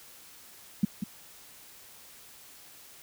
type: tone with echo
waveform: sine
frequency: 201.6 Hz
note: G3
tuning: 49 cents sharp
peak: -18 dBFS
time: 0.83-0.85 s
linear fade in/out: 5 ms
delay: 190 ms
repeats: 1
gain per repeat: -9 dB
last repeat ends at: 1.04 s
effects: white hiss -52 dBFS RMS until 3.02 s